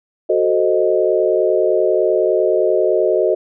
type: chord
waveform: sine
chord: F# diminished seventh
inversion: none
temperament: equal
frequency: 370 / 440 / 523.3 / 622.3 Hz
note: F#4 / A4 / C5 / Eb5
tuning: 0 / 0 / 0 / 0 cents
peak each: -17 / -18 / -20 / -17 dBFS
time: 0.29-3.35 s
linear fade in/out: 10 ms
effects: none